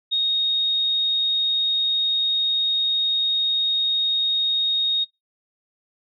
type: tone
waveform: sine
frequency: 3729 Hz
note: A#7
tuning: in tune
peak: -18 dBFS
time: 0.11-5.05 s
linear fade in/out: 20 ms
effects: noise-tail reverb RT60 0.2 s tail -26 dB re dry